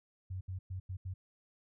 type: tone bursts at uneven times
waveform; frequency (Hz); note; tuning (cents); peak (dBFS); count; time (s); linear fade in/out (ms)
sine; 93.2; F#2; +13; -37; 5; 0.3-0.41 / 0.48-0.59 / 0.7-0.8 / 0.89-0.97 / 1.05-1.14; 10
effects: none